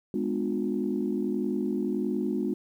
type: chord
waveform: sine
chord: G# diminished seventh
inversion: none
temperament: just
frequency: 207.7 / 249.2 / 299 / 358.8 Hz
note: G#3 / B3 / D4 / F4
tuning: 0 / +16 / +31 / +47 cents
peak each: -30 / -31 / -32 / -31 dBFS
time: 0.14-2.54 s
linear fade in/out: 2 ms
effects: tanh soft clip ceiling -16 dBFS + 10-bit

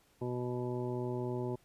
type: harmonic tone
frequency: 123.47 Hz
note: B2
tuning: in tune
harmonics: 1 / 2 / 3 / 4 / 5 / 7 / 8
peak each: -38 / -41 / -37 / -47 / -46 / -47 / -53 dBFS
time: 0.21-1.56 s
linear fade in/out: 10 ms
effects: pink hiss -68 dBFS RMS until 1.64 s + resampled to 32000 Hz

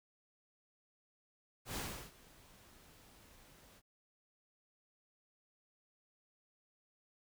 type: noise with ADSR envelope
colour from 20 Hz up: pink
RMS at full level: -40 dBFS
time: 1.65-3.82 s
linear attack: 100 ms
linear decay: 360 ms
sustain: -22 dB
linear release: 45 ms
effects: none

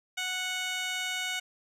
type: tone with band-pass filter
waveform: 15% pulse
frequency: 738 Hz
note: F#5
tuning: 5 cents flat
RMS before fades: -33 dBFS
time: 0.17-1.4 s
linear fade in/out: 10 ms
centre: 4100 Hz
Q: 0.78
effects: none

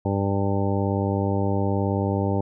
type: harmonic tone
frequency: 99 Hz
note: G2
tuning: 18 cents sharp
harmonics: 1 / 2 / 3 / 4 / 5 / 6 / 8 / 9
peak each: -24 / -27 / -29 / -30 / -31 / -32 / -33 / -34 dBFS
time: 0.05-2.41 s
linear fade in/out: 5 ms
effects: none

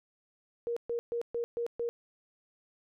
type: tone bursts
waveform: sine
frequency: 471.4 Hz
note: A#4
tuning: 19 cents sharp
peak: -30 dBFS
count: 6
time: 0.67-1.89 s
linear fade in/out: 0 ms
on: 95 ms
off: 130 ms
effects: none

